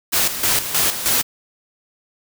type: noise with tremolo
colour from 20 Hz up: white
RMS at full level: -17 dBFS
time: 0.12-1.23 s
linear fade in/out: 20 ms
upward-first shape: square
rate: 3.2 Hz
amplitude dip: 65%
effects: none